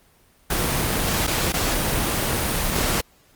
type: noise with dropouts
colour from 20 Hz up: pink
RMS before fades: -22 dBFS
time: 0.5-3.01 s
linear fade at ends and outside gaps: 5 ms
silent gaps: 1.268-1.275 / 1.523-1.538 s
effects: pink hiss -57 dBFS RMS until 3.35 s + Opus 24 kbps